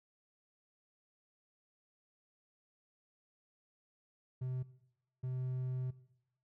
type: tone bursts at uneven times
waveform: triangle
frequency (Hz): 128.1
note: C3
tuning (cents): -36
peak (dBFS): -34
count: 2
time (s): 4.41-4.63 / 5.23-5.91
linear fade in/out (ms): 10
effects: noise-tail reverb RT60 0.8 s tail -17 dB re dry